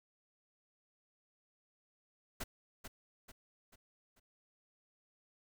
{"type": "noise with echo", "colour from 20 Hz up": "pink", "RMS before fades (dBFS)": -40, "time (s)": [2.4, 2.44], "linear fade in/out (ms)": 10, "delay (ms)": 440, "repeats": 4, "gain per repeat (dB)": -7, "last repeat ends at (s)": 4.2, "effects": []}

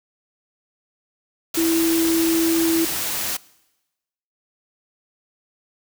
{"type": "tone in noise", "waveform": "sine", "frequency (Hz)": 329.6, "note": "E4", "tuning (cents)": 0, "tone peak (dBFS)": -17, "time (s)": [1.57, 2.85], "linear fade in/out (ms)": 5, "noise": "white", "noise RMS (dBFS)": -25, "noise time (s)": [1.54, 3.37], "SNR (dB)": 5, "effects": ["noise-tail reverb RT60 1.0 s tail -22 dB re dry"]}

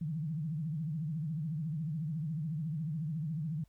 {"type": "tone with vibrato", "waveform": "sine", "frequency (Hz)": 155.9, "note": "D#3", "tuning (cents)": 4, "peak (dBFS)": -33, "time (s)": [0.01, 3.64], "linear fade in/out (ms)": 5, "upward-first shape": "triangle", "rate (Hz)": 14, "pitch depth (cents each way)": 190, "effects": ["added 50 Hz sine -65 dBFS peak until 3.68 s", "pink hiss -75 dBFS RMS until 3.68 s"]}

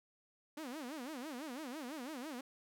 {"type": "tone with vibrato", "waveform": "sawtooth", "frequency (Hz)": 277.2, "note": "C#4", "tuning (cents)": 0, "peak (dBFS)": -39, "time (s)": [0.57, 2.41], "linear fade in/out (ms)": 5, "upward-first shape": "sine", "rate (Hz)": 6, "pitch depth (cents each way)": 260, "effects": []}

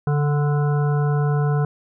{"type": "harmonic tone with a mistuned harmonic", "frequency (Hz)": 146.83, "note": "D3", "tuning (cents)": 0, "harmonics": [1, 3, 5, 7, 9, 10], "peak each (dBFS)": [-17, -27, -31, -34, -36, -37], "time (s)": [0.07, 1.65], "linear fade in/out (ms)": 2, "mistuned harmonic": 1, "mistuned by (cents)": -20, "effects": []}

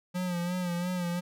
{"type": "tone with vibrato", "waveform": "square", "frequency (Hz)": 177.5, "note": "F3", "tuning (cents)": 28, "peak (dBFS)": -30, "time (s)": [0.14, 1.21], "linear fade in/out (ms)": 20, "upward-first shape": "sine", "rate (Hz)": 2.9, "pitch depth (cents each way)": 50, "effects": []}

